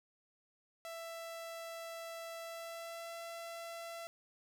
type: tone with pitch glide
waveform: sawtooth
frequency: 664 to 672.1 Hz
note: E5 to E5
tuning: +12 to +33 cents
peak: -40 dBFS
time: 0.85-4.07 s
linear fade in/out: 0 ms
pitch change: +21 cents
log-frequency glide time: 2.39-3.17 s
effects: none